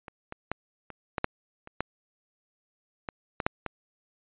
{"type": "clicks", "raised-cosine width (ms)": 0.5, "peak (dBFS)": [-26, -22, -14, -26, -13, -9, -28, -12, -18, -14, -8, -17], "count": 12, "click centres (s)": [0.082, 0.324, 0.516, 0.903, 1.182, 1.244, 1.674, 1.806, 3.088, 3.402, 3.465, 3.663], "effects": ["resampled to 8000 Hz"]}